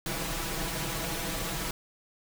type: noise with comb filter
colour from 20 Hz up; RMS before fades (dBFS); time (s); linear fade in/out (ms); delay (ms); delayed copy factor
pink; -33; 0.06-1.71; 2; 6.1; +0.85
effects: none